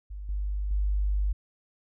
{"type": "tone with level steps", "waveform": "sine", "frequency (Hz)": 49.96, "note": "G1", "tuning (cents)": 34, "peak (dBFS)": [-35, -27, -23], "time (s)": [0.1, 1.33], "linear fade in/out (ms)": 10, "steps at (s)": [0.29, 0.71], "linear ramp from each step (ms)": 2, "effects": []}